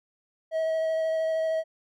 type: tone with vibrato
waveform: triangle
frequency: 642 Hz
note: E5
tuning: 46 cents flat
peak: -22 dBFS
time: 0.51-1.64 s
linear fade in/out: 50 ms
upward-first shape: square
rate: 13 Hz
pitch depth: 8 cents each way
effects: none